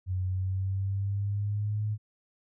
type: tone with pitch glide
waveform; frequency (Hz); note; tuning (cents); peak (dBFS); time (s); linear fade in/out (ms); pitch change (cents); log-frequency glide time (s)
sine; 92.5 to 106.25; F#2 to G#2; 0 to +40; -27; 0.06-1.98; 50; +240; 0.26-1.85
effects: none